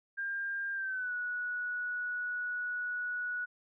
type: tone with pitch glide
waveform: sine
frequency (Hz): 1600 to 1467.2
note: G6 to F#6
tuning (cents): +35 to -15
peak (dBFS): -33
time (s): 0.17-3.46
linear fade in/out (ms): 20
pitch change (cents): -150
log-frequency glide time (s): 0.73-1.13
effects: none